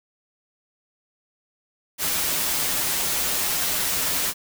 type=noise with comb filter; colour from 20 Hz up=white; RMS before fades=-24 dBFS; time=1.98-4.34 s; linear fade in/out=50 ms; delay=9 ms; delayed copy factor=-0.55; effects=none